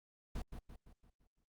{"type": "noise with echo", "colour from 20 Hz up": "brown", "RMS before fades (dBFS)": -40, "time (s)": [0.35, 0.42], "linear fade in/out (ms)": 5, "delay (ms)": 170, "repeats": 6, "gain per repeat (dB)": -6, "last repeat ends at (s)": 1.44, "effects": ["Opus 48 kbps"]}